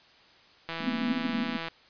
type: click train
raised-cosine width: 0.3 ms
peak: -19 dBFS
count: 165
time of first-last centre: 0.69-1.684 s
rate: 165 Hz
type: band-pass noise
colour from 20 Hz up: pink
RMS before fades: -31 dBFS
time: 0.8-1.57 s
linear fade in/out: 5 ms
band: 220 to 260 Hz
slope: 96 dB/octave
effects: white hiss -57 dBFS RMS until 1.89 s + resampled to 11025 Hz